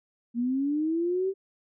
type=linear sweep; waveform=sine; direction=up; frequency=231.4 to 392 Hz; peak=-24 dBFS; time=0.34-1.34 s; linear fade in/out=50 ms; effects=none